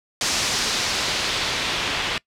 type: noise with low-pass filter sweep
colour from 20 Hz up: white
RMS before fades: -24 dBFS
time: 0.21-2.18 s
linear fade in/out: 2 ms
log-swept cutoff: 6000 to 3100 Hz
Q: 1.2
effects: noise-tail reverb RT60 0.1 s tail -23 dB re dry